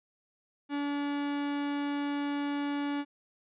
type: tone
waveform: 45% pulse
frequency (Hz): 286.9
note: D4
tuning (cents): -40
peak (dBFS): -30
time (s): 0.69-3.05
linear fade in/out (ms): 50
effects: resampled to 8000 Hz